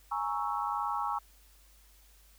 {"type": "chord", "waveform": "sine", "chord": "A# half-diminished seventh", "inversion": "third", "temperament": "equal", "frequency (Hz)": [830.6, 932.3, 1108.7, 1318.5], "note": ["G#5", "A#5", "C#6", "E6"], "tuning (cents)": [0, 0, 0, 0], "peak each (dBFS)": [-35, -36, -35, -37], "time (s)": [0.11, 1.19], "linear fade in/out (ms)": 10, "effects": ["added 50 Hz sine -59 dBFS peak until 2.38 s", "white hiss -63 dBFS RMS until 2.38 s"]}